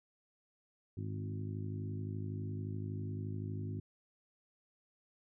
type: harmonic tone with a mistuned harmonic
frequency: 51.8 Hz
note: G#1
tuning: 4 cents flat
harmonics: 2 / 3 / 4 / 5 / 6 / 7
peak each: -39 / -45 / -49 / -47 / -53 / -51 dBFS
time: 0.97-3.8 s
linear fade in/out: 5 ms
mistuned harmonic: 2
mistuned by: -28 cents
effects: none